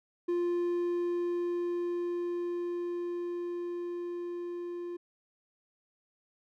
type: tone with level ramp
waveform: triangle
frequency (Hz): 349.2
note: F4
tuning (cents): 0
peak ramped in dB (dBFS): -25 to -34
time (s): 0.28-4.97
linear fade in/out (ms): 10
effects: none